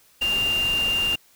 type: tone in noise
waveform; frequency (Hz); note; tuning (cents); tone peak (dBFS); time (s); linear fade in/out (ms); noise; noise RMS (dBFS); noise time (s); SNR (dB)
sine; 2794; F7; 0; -20; 0.21-1.16; 10; pink; -33; 0.21-1.16; +10
effects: white hiss -57 dBFS RMS until 1.35 s